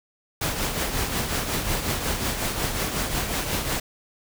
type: noise with tremolo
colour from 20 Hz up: pink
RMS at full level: -24 dBFS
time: 0.41-3.8 s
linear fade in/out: 5 ms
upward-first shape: triangle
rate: 5.5 Hz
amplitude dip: 55%
effects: none